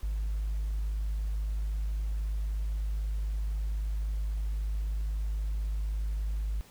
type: tone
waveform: sine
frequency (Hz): 51.91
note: G#1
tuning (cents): 0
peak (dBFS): -27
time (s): 0.03-6.61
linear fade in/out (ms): 0
effects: tanh soft clip ceiling -26 dBFS + pink hiss -56 dBFS RMS until 6.7 s